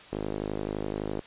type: tone with band-pass filter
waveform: sawtooth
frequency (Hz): 51.8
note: G#1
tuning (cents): -4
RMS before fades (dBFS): -33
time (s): 0.12-1.21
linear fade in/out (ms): 5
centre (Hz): 400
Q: 1.5
effects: white hiss -49 dBFS RMS until 1.26 s + resampled to 8000 Hz